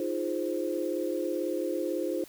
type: chord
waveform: sine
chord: F minor seventh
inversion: third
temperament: equal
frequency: 311.1 / 349.2 / 415.3 / 523.3 Hz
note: Eb4 / F4 / Ab4 / C5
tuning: 0 / 0 / 0 / 0 cents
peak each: -34 / -32 / -37 / -33 dBFS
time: 0-2.24 s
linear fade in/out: 2 ms
effects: white hiss -52 dBFS RMS until 2.28 s